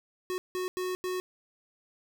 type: tone bursts at uneven times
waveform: square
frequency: 367.2 Hz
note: F#4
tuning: 13 cents flat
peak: -31 dBFS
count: 4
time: 0.3-0.38 / 0.55-0.68 / 0.77-0.95 / 1.04-1.2 s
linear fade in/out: 0 ms
effects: none